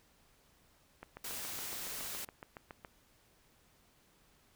click train, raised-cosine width 0.5 ms, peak -31 dBFS, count 14, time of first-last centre 1.03-2.848 s, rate 7.15 Hz
white noise, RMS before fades -42 dBFS, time 1.24-2.25 s, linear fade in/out 5 ms
effects pink hiss -68 dBFS RMS until 4.55 s

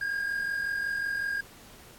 triangle tone pair together, 1615.8 / 1661.2 Hz, G#6 / G#6, -48 / 0 cents, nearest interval unison, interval 48 cents, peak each -27 / -35 dBFS, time 0.01-1.41 s, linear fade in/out 5 ms, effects pink hiss -52 dBFS RMS until 1.98 s + AAC 64 kbps

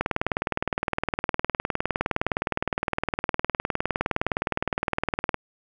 click train, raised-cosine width 0.5 ms, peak -8 dBFS, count 105, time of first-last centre 0.01-5.343 s, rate 19.5 Hz, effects none

